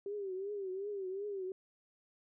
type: tone with vibrato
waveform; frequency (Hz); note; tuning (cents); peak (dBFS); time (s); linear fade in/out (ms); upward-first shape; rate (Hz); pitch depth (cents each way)
sine; 392.2; G4; +1; -37; 0.06-1.52; 2; triangle; 2.7; 120
effects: none